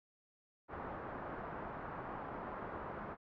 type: low-pass noise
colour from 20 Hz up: white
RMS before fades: -45 dBFS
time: 0.68-3.17 s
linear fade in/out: 50 ms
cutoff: 1300 Hz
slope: 24 dB/octave
effects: none